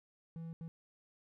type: tone bursts at uneven times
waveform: triangle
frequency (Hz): 164.81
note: E3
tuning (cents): 0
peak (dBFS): -40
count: 2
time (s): 0.36-0.53 / 0.61-0.68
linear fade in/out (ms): 0
effects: none